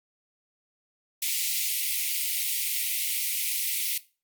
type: high-pass noise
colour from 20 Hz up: white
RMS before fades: -28 dBFS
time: 1.22-3.98 s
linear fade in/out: 5 ms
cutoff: 2000 Hz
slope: 96 dB/octave
effects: noise-tail reverb RT60 0.3 s tail -17 dB re dry + Opus 48 kbps